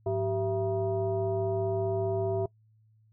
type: tone with frequency modulation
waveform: sine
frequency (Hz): 386.9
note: G4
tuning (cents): -23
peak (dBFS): -26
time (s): 0.06-2.46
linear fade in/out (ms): 5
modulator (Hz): 283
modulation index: 1.1
effects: noise-tail reverb RT60 0.1 s tail -22 dB re dry + added 109 Hz sine -60 dBFS peak until 3.12 s